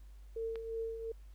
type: tone with tremolo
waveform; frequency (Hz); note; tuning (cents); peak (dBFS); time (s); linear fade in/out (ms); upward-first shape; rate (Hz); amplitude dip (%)
sine; 452.4; A4; +48; -34; 0.36-1.12; 5; triangle; 2.8; 60
type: click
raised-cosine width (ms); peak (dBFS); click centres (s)
0.3; -33; 0.557
effects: added 50 Hz sine -50 dBFS peak until 1.34 s + pink hiss -71 dBFS RMS until 1.34 s